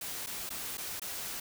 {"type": "noise with dropouts", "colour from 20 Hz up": "white", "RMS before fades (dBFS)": -39, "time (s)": [0.01, 1.4], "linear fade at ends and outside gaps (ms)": 5, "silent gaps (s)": [[0.263, 0.269], [0.493, 0.503], [0.773, 0.779], [0.997, 1.017]], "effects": []}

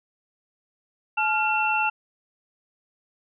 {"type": "tone cluster", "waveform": "sine", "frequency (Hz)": [860, 1394, 2705], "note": ["A5", "F6", "E7"], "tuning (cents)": [-40, -4, 44], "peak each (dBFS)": [-24, -27, -24], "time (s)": [1.17, 1.9], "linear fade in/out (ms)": 10, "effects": []}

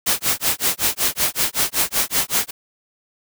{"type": "noise with tremolo", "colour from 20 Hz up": "white", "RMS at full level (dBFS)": -17, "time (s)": [0.06, 2.51], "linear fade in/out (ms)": 10, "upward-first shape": "sine", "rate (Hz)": 5.3, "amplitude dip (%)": 100, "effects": []}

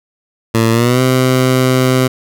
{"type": "tone with pitch glide", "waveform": "15% pulse", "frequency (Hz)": [113.5, 128.88], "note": ["A#2", "C3"], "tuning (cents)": [-46, -26], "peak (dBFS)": -3, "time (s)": [0.54, 2.08], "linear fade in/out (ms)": 10, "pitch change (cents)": 220, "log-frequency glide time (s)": [0.71, 1.01], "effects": []}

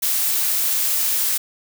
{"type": "noise", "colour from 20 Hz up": "blue", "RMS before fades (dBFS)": -20, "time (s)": [0.02, 1.38], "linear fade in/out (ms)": 10, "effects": []}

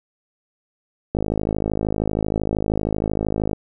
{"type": "click train", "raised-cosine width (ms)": 2, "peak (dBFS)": -8, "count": 127, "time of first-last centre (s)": [1.15, 3.532], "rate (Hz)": 52.9, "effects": []}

